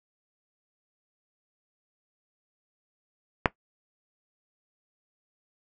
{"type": "click", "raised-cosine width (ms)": 0.5, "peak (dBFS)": -3, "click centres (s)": 3.458, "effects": ["noise-tail reverb RT60 0.1 s tail -17 dB re dry"]}